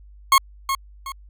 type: tone with echo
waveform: 40% pulse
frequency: 1086 Hz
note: C#6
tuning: 36 cents flat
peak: -10 dBFS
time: 0.32-0.38 s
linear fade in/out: 2 ms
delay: 370 ms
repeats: 2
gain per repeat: -9 dB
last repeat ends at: 1.12 s
effects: added 50 Hz sine -43 dBFS peak until 1.29 s